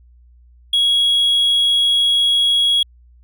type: tone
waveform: triangle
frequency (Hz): 3322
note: G#7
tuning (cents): 0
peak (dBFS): -10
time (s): 0.73-2.83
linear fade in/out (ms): 5
effects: tanh soft clip ceiling -6 dBFS + added 60 Hz sine -45 dBFS peak until 3.23 s